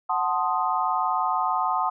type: chord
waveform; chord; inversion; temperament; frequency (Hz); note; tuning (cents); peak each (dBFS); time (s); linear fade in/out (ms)
sine; F# diminished seventh; none; equal; 740 / 880 / 1046.5 / 1244.5; F#5 / A5 / C6 / Eb6; 0 / 0 / 0 / 0; -27; 0.09-1.9; 10
effects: none